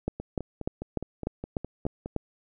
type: two click trains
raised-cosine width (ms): 2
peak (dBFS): -14 / -21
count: 8 / 10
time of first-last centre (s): 0.08-2.163 / 0.2-2.06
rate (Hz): 3.36 / 4.84
effects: none